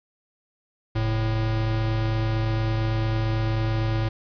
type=tone pair together; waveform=square; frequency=46.54 / 110.7 Hz; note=F#1 / A2; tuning=+11 / +11 cents; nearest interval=octave + minor third; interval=1500 cents; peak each=-30 / -23 dBFS; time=0.95-4.09 s; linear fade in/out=10 ms; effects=resampled to 11025 Hz + 9-bit